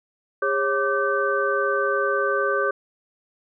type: tone cluster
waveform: sine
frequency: 405.4 / 548 / 1173 / 1536 Hz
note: G#4 / C#5 / D6 / G6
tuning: -42 / -20 / -2 / -36 cents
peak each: -25 dBFS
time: 0.42-2.71 s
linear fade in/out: 5 ms
effects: none